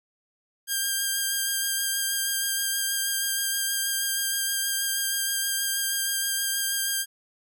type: tone with vibrato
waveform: 5% pulse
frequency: 1600 Hz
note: G6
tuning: 35 cents sharp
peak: -14 dBFS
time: 0.67-7.06 s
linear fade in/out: 50 ms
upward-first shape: sine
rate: 6.3 Hz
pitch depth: 14 cents each way
effects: none